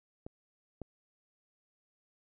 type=clicks; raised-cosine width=2 ms; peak=-29 / -27 dBFS; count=2; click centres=0.265 / 0.817 s; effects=none